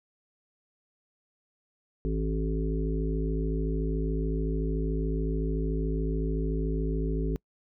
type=harmonic tone; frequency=53.7 Hz; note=A1; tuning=41 cents flat; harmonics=1 / 3 / 5 / 7 / 8; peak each=-28 / -33 / -35 / -36 / -37 dBFS; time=2.05-7.36 s; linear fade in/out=0 ms; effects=noise-tail reverb RT60 0.1 s tail -26 dB re dry